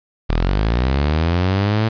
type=linear sweep; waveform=sawtooth; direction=up; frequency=37.44 to 112.6 Hz; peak=-11 dBFS; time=0.29-1.89 s; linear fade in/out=10 ms; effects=resampled to 11025 Hz + 7-bit